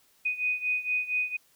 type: beating tone pair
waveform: sine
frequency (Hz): 2489 / 2493.3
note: D#7 / D#7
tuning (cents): 0 / +3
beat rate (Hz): 4.3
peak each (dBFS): -28 / -31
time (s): 0.25-1.37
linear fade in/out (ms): 10
effects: white hiss -64 dBFS RMS until 1.55 s